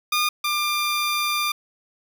15% pulse tone pair in turn, 1215 / 1194.1 Hz, D#6 / D6, -42 / +28 cents, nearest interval unison, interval 30 cents, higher first, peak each -13 / -15 dBFS, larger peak first, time 0.12-0.29 / 0.44-1.52 s, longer second, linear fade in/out 5 ms, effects none

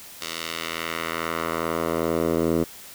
10% pulse tone with band-pass filter sweep, 82.41 Hz, E2, in tune, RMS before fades -26 dBFS, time 0.21-2.64 s, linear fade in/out 5 ms, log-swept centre 4600 to 340 Hz, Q 0.96, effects white hiss -43 dBFS RMS until 2.94 s

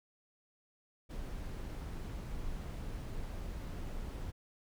brown noise, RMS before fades -41 dBFS, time 1.09-4.32 s, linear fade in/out 20 ms, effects none

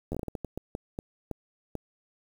slowing click train, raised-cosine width 2 ms, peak -20 dBFS, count 14, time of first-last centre 0.12-1.753 s, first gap 11 ms, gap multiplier 1.36, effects 8-bit

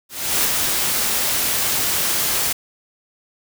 white noise with ADSR envelope, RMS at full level -17 dBFS, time 0.09-2.53 s, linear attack 350 ms, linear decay 36 ms, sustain -3 dB, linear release 7 ms, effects none

